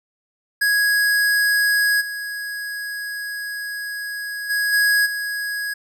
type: tone with level steps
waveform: square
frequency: 1661.2 Hz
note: G#6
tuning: in tune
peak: -16 / -27 / -19 / -15 / -24 dBFS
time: 0.61-5.74 s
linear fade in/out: 10 ms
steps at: 2 / 4.49 / 4.72 / 5.05 s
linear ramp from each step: 20 ms
effects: none

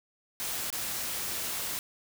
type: noise with dropouts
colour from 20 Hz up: white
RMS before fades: -34 dBFS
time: 0.4-1.79 s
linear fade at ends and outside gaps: 0 ms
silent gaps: 0.703-0.727 s
effects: none

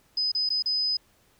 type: tone with dropouts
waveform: sine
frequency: 5020 Hz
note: D#8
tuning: 15 cents sharp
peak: -23 dBFS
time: 0.17-0.97 s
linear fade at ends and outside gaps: 5 ms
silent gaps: 0.318-0.349 / 0.491-0.502 / 0.624-0.658 s
effects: pink hiss -63 dBFS RMS until 1.39 s

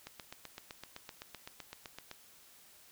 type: click train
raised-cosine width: 0.2 ms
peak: -27 dBFS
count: 17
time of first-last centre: 0.07-2.113 s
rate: 7.83 Hz
effects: white hiss -60 dBFS RMS until 2.91 s

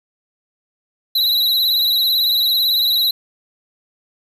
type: tone with vibrato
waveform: square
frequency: 3951 Hz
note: B7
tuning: in tune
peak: -14 dBFS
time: 1.15-3.11 s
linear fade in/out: 5 ms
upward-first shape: triangle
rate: 18 Hz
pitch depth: 75 cents each way
effects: 7-bit

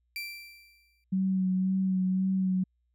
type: tone with exponential decay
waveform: 30% pulse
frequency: 2349 Hz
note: D7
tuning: in tune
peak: -30 dBFS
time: 0.16-1.04 s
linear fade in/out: 1 ms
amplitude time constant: 190 ms
type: tone with vibrato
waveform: sine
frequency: 187.9 Hz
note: F#3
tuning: 27 cents sharp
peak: -24 dBFS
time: 1.12-2.64 s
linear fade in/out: 10 ms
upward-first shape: sine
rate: 1.9 Hz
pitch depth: 22 cents each way
effects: added 60 Hz sine -70 dBFS peak until 2.94 s

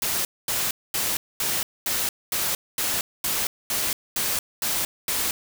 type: noise bursts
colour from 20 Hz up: white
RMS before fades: -25 dBFS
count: 12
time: 0.02-5.31 s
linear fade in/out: 2 ms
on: 230 ms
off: 230 ms
effects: none

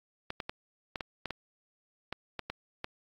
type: clicks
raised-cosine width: 0.3 ms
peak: -19 dBFS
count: 11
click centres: 0.304 / 0.402 / 0.495 / 0.958 / 1.008 / 1.257 / 1.307 / 2.126 / 2.393 / 2.5 / 2.844 s
effects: AAC 48 kbps

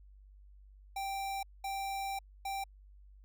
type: tone bursts at uneven times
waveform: square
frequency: 784 Hz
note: G5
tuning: in tune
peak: -36 dBFS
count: 3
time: 0.96-1.43 / 1.64-2.19 / 2.45-2.64 s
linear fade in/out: 5 ms
effects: added 49 Hz sine -54 dBFS peak until 3.24 s

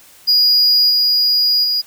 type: tone with level steps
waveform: triangle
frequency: 4888 Hz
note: D#8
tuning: 32 cents flat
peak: -8 / -10 / -13 dBFS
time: 0.27-1.82 s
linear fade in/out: 20 ms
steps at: 0.89 / 1.63 s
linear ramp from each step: 20 ms
effects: white hiss -45 dBFS RMS until 1.86 s

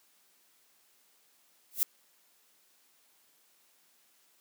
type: noise with exponential growth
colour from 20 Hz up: violet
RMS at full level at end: -22 dBFS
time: 1.71-1.83 s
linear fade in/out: 0 ms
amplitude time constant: 24 ms
effects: white hiss -67 dBFS RMS until 4.4 s + high-pass 200 Hz 12 dB/octave

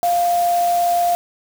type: tone in noise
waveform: sine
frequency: 698.5 Hz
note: F5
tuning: in tune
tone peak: -14 dBFS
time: 0.03-1.15 s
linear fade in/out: 0 ms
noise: white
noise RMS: -31 dBFS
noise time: 0.03-1.15 s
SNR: +14 dB
effects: none

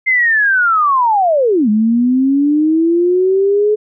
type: linear two-way sweep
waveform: sine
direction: down then up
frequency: 2100 to 207.7 to 427.7 Hz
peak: -9 dBFS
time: 0.06-3.76 s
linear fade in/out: 20 ms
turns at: 1.69 s
effects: none

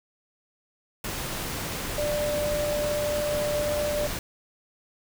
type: tone in noise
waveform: sine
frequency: 592 Hz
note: D5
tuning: 14 cents sharp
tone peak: -25 dBFS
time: 1.98-4.07 s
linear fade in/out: 2 ms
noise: pink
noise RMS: -32 dBFS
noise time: 1.04-4.19 s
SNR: +4 dB
effects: none

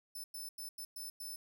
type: tone bursts at uneven times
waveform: 10% pulse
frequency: 5280 Hz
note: E8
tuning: 2 cents sharp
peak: -37 dBFS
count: 6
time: 0.15-0.24 / 0.34-0.49 / 0.58-0.69 / 0.78-0.85 / 0.96-1.1 / 1.2-1.36 s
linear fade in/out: 5 ms
effects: none

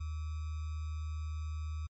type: tone with sample-and-hold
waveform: sine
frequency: 77.78 Hz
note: D#2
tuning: in tune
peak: -35 dBFS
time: 0-1.87 s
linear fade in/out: 10 ms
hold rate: 1225 Hz
effects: MP3 32 kbps

